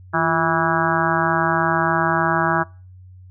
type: harmonic tone with a mistuned harmonic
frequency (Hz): 163.2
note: E3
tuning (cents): -17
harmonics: 1 / 2 / 4 / 5 / 6 / 7 / 8 / 9 / 10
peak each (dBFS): -25 / -25 / -25 / -25 / -25 / -25 / -25 / -25 / -25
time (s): 0.13-2.64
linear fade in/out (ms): 20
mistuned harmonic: 2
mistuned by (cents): +80
effects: noise-tail reverb RT60 0.4 s tail -25 dB re dry + added 92 Hz sine -40 dBFS peak until 3.3 s